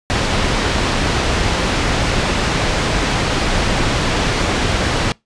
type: low-pass noise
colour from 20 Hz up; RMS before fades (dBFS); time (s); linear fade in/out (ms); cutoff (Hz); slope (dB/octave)
pink; -17; 0.1-5.12; 0; 4900; 12
effects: noise-tail reverb RT60 0.2 s tail -25 dB re dry + resampled to 22050 Hz